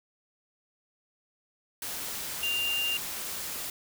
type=tone in noise; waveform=sine; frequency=2794 Hz; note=F7; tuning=in tune; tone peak=-27 dBFS; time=2.43-2.97 s; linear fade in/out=2 ms; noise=white; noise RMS=-36 dBFS; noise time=1.82-3.7 s; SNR=+6 dB; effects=none